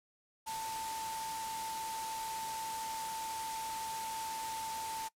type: tone in noise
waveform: sine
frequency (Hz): 889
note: A5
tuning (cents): +18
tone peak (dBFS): -38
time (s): 0.46-5.09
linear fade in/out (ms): 20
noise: white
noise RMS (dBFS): -43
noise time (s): 0.46-5.09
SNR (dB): +2
effects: noise-tail reverb RT60 0.1 s tail -21 dB re dry + low-pass 11000 Hz 12 dB/octave